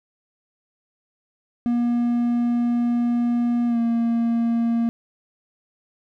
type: tone with pitch glide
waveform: triangle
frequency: 238.9 to 232.4 Hz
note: A#3 to A#3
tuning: +43 to -5 cents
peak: -16 dBFS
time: 1.66-4.89 s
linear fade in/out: 0 ms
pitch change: -48 cents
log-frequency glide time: 3.67-3.78 s
effects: none